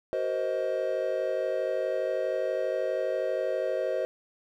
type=chord; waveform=triangle; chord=C half-diminished seventh; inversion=second; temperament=just; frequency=376.7 / 470.9 / 523.3 / 627.9 Hz; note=Gb4 / Bb4 / C5 / Eb5; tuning=+31 / +18 / 0 / +16 cents; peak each=-33 / -33 / -28 / -29 dBFS; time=0.13-4.05 s; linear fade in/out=0 ms; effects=none